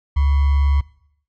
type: tone with sample-and-hold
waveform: sine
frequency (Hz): 70.5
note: C#2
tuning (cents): +30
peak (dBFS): -13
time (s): 0.16-0.81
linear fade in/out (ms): 10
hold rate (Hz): 1050
effects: noise-tail reverb RT60 0.7 s tail -20 dB re dry + low-pass 3000 Hz 12 dB/octave